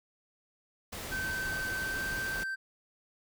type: noise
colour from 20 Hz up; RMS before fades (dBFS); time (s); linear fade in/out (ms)
pink; -40; 0.92-2.44; 10
type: tone with pitch glide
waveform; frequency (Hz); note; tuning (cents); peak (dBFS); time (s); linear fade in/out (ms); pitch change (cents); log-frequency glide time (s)
triangle; 1544 to 1559.2; G6 to G6; -27 to -10; -31; 1.11-2.56; 20; +17; 1.78-2.03
effects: none